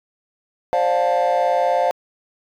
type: chord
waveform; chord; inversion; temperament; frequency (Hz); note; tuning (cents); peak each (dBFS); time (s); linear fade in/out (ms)
triangle; D minor seventh; third; just; 528.6 / 587.3 / 704.8 / 881; C5 / D5 / F5 / A5; +18 / 0 / +16 / +2; -18 / -20 / -16 / -21; 0.73-1.91; 0
effects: tanh soft clip ceiling -7 dBFS